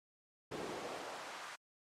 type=noise with high-pass filter sweep; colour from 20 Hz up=brown; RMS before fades=-45 dBFS; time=0.51-1.56 s; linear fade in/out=10 ms; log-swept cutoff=290 to 1300 Hz; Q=1.2; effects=low-pass 9000 Hz 12 dB/octave + MP3 64 kbps